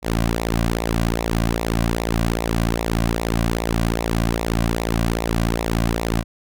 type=tone with flanger; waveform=sawtooth; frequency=56.8 Hz; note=A#1; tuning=44 cents flat; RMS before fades=-21 dBFS; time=0.02-6.24 s; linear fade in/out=50 ms; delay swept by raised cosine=0.63 to 2.33 ms; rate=2.5 Hz; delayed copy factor=-0.75; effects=none